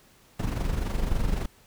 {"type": "noise with amplitude modulation", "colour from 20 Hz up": "brown", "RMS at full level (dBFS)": -24, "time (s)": [0.39, 1.46], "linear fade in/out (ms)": 5, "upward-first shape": "sine", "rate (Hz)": 23.6, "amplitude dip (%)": 60, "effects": ["pink hiss -58 dBFS RMS until 1.66 s"]}